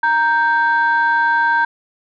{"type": "tone pair together", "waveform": "sine", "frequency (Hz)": [932.3, 1567.9], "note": ["A#5", "G6"], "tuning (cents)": [0, 0], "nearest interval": "major sixth", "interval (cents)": 900, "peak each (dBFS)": -14, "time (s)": [0.03, 1.65], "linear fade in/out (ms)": 5, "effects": ["tanh soft clip ceiling -7 dBFS"]}